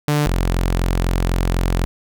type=tone pair in turn; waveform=sawtooth; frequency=148 / 44 Hz; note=D3 / F1; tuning=+14 / +14 cents; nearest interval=octave + major sixth; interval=2100 cents; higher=first; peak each=-11 / -12 dBFS; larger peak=first; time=0.08-0.26 / 0.26-1.85 s; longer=second; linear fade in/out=0 ms; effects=none